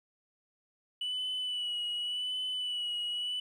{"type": "tone with vibrato", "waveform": "sine", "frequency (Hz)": 2960, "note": "F#7", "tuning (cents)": 0, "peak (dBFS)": -30, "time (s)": [1.01, 3.4], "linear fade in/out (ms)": 5, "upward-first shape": "sine", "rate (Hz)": 0.88, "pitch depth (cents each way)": 33, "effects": ["tanh soft clip ceiling -30 dBFS", "11-bit"]}